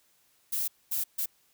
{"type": "noise bursts at uneven times", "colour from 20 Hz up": "violet", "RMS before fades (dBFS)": -30, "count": 3, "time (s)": [[0.52, 0.68], [0.91, 1.04], [1.18, 1.26]], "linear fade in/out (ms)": 10, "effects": ["white hiss -67 dBFS RMS until 1.53 s"]}